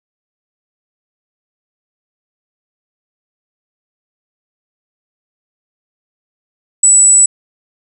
sine tone, 7902 Hz, B8, in tune, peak -4 dBFS, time 6.83-7.26 s, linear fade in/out 5 ms, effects none

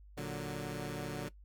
15% pulse chord, Bb augmented, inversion none, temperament equal, 116.54 / 146.83 / 185 Hz, Bb2 / D3 / F#3, 0 / 0 / 0 cents, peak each -38 / -34 / -37 dBFS, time 0.17-1.29 s, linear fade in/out 10 ms, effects noise-tail reverb RT60 0.1 s tail -17 dB re dry + added 50 Hz sine -53 dBFS peak until 1.44 s

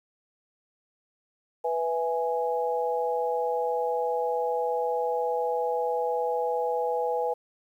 sine chord, E major, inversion second, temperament equal, 493.9 / 659.3 / 830.6 Hz, B4 / E5 / G#5, 0 / 0 / 0 cents, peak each -27 / -33 / -29 dBFS, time 1.64-7.34 s, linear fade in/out 10 ms, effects 10-bit

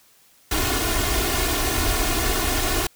pink noise with comb filter, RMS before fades -22 dBFS, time 0.51-2.87 s, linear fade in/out 5 ms, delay 2.8 ms, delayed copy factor +0.9, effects white hiss -56 dBFS RMS until 2.95 s

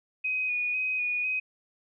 sine tone with vibrato, 2489 Hz, D#7, in tune, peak -26 dBFS, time 0.24-1.4 s, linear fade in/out 10 ms, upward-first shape square, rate 2 Hz, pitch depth 20 cents each way, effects none

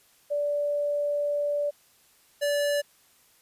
sine / square tone pair in turn, 582 / 578.9 Hz, D5 / D5, -16 / -25 cents, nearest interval unison, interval 9 cents, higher first, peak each -24 dBFS, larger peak neither, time 0.3-1.71 / 2.41-2.82 s, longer first, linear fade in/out 20 ms, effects white hiss -61 dBFS RMS until 3.41 s + resampled to 32000 Hz

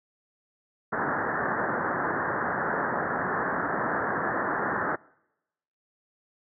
white low-pass noise, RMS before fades -28 dBFS, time 0.92-4.96 s, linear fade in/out 10 ms, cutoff 1800 Hz, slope 96 dB/octave, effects noise-tail reverb RT60 0.9 s tail -25 dB re dry + high-pass 150 Hz 12 dB/octave

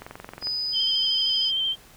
click train, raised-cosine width 0.5 ms, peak -22 dBFS, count 11, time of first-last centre 0.02-0.47 s, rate 22.2 Hz
sine tone, 4986 Hz, D#8, 3 cents sharp, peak -25 dBFS, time 0.41-1.52 s, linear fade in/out 50 ms
sine tone with vibrato, 3132 Hz, G7, 2 cents flat, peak -22 dBFS, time 0.72-1.76 s, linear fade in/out 50 ms, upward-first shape square, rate 13 Hz, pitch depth 21 cents each way
effects pink hiss -51 dBFS RMS until 1.96 s

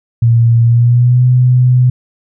sine tone with pitch glide, 116.54 to 125.63 Hz, A#2 to B2, 0 to +30 cents, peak -5 dBFS, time 0.22-1.9 s, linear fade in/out 5 ms, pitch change +130 cents, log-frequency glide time 0.63-1.25 s, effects none

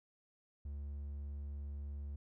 triangle tone, 71.5 Hz, D2, 46 cents flat, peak -39 dBFS, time 0.65-2.16 s, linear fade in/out 5 ms, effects none

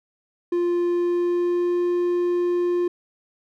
triangle tone with pitch glide, 349.2 to 352 Hz, F4 to F4, 0 to +14 cents, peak -17 dBFS, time 0.52-2.88 s, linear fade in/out 5 ms, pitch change +14 cents, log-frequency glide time 0.88-1.83 s, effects none

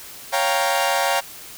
sawtooth chord, G half-diminished seventh, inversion second, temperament equal, 554.4 / 698.5 / 784 / 932.3 Hz, Db5 / F5 / G5 / Bb5, 0 / 0 / 0 / 0 cents, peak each -20 dBFS, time 0.32-1.21 s, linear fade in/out 20 ms, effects white hiss -39 dBFS RMS until 1.57 s

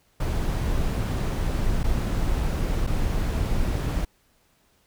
brown noise with dropouts, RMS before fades -24 dBFS, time 0.2-4.05 s, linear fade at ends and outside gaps 5 ms, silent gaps 1.833-1.84 / 2.867-2.872 s, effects pink hiss -64 dBFS RMS until 4.86 s

